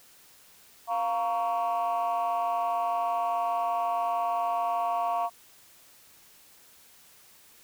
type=chord; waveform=sine; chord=Bb minor; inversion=second; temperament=just; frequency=699.2 / 932.3 / 1118.8 Hz; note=F5 / Bb5 / Db6; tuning=+2 / 0 / +16 cents; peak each=-26 / -30 / -30 dBFS; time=0.87-5.3 s; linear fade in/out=50 ms; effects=tanh soft clip ceiling -21 dBFS + white hiss -56 dBFS RMS until 7.63 s